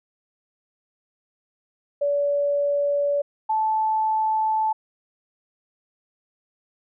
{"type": "tone pair in turn", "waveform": "sine", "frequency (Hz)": [573, 873.1], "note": ["D5", "A5"], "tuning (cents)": [-43, -14], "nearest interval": "perfect fifth", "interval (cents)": 729, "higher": "second", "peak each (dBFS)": -19, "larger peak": "neither", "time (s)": [[2.01, 3.22], [3.49, 4.73]], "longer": "second", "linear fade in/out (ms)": 10, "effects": []}